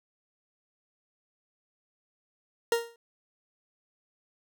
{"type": "tone with exponential decay", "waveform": "40% pulse", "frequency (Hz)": 466.2, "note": "A#4", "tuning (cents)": 0, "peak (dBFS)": -19, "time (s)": [2.72, 2.96], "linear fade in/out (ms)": 2, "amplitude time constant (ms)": 51, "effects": []}